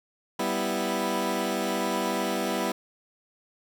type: chord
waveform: 15% pulse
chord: E minor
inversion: first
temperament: equal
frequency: 196 / 246.9 / 329.6 Hz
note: G3 / B3 / E4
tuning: 0 / 0 / 0 cents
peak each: -24 dBFS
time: 0.39-2.72 s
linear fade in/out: 5 ms
effects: none